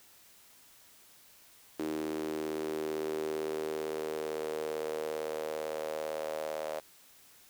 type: tone with high-pass filter sweep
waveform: sawtooth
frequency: 77.78 Hz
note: D#2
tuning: in tune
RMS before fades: -36 dBFS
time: 1.79-6.8 s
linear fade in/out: 5 ms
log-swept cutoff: 330 to 580 Hz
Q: 6.1
effects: white hiss -59 dBFS RMS until 7.49 s